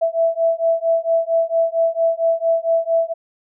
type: beating tone pair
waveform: sine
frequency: 659.3 / 663.7 Hz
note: E5 / E5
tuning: 0 / +12 cents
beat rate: 4.4 Hz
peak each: -18 dBFS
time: 0.01-3.14 s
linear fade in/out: 20 ms
effects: none